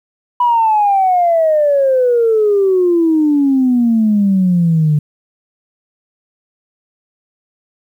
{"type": "exponential sweep", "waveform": "sine", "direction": "down", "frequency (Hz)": [987.8, 146.83], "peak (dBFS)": -8, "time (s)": [0.4, 4.99], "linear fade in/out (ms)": 5, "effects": ["tanh soft clip ceiling -4 dBFS", "8-bit"]}